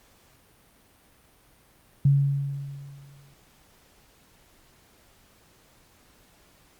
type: tone with exponential decay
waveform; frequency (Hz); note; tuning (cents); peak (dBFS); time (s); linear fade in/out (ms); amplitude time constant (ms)
sine; 139.8; C#3; +15; -14; 2.05-3.34; 5; 280
effects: pink hiss -59 dBFS RMS until 6.79 s + Opus 48 kbps

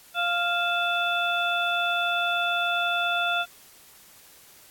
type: harmonic tone with a mistuned harmonic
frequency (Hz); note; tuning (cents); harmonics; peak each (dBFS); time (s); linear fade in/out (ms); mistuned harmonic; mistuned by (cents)
697; F5; -4; 1 / 2 / 4 / 5; -28 / -26 / -30 / -30; 0.14-3.46; 50; 4; -100
effects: white hiss -52 dBFS RMS until 4.7 s + AAC 64 kbps

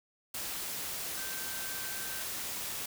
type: tone in noise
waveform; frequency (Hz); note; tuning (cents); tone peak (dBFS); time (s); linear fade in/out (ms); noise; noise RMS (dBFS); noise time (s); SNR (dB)
sine; 1554; G6; -16; -45; 1.17-2.22; 5; white; -38; 0.34-2.86; -10
effects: none

